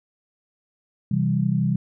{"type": "chord", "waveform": "sine", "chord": "C major", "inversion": "none", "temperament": "equal", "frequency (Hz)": [130.81, 164.81, 196], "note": ["C3", "E3", "G3"], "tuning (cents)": [0, 0, 0], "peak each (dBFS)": -23, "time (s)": [1.11, 1.76], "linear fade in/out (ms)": 5, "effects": []}